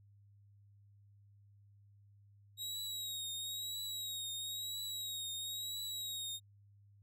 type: tone with vibrato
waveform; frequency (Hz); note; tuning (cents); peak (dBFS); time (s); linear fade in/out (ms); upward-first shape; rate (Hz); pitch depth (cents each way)
sawtooth; 3805; A#7; +35; -37; 2.57-6.4; 50; triangle; 1; 59
effects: added 101 Hz sine -61 dBFS peak until 7.02 s